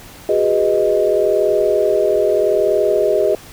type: chord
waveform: sine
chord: G# minor seventh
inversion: third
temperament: equal with one note detuned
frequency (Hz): 370 / 410.8 / 493.9 / 622.3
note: F#4 / G#4 / B4 / D#5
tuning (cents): 0 / -19 / 0 / 0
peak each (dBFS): -20 / -16 / -21 / -16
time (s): 0.29-3.35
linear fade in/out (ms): 2
effects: pink hiss -39 dBFS RMS until 3.52 s